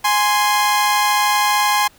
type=tone pair together; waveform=sawtooth; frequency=830.6 / 1046.5 Hz; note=G#5 / C6; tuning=0 / 0 cents; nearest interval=major third; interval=400 cents; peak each=-13 dBFS; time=0.04-1.88 s; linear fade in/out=10 ms; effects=pink hiss -50 dBFS RMS until 1.98 s